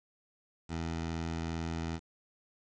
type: tone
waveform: 15% pulse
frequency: 82.41 Hz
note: E2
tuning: in tune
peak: -28 dBFS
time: 0.68-2 s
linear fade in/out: 50 ms
effects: resampled to 16000 Hz + 9-bit